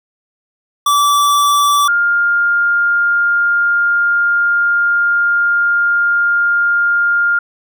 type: tone pair in turn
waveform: square / sine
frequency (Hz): 1158 / 1406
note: D6 / F6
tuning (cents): -25 / +11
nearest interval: minor third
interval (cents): 336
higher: second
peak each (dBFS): -10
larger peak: neither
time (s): 0.86-1.88 / 1.88-7.39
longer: second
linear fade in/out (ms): 5
effects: none